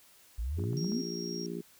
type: exponential sweep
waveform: sine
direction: up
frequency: 51.5 to 277.2 Hz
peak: -31 dBFS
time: 0.38-1.02 s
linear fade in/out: 10 ms
type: harmonic tone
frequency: 58 Hz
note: A#1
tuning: 8 cents flat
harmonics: 3 / 4 / 5 / 6 / 7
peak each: -40 / -42 / -45 / -41 / -41 dBFS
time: 0.57-1.62 s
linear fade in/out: 20 ms
type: clicks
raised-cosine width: 1 ms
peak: -38 dBFS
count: 5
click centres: 0.595 / 0.639 / 0.732 / 0.845 / 0.92 s
type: tone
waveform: sine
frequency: 5590 Hz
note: F8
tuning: 1 cent sharp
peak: -40 dBFS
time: 0.77-1.46 s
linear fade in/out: 0 ms
effects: white hiss -60 dBFS RMS until 1.79 s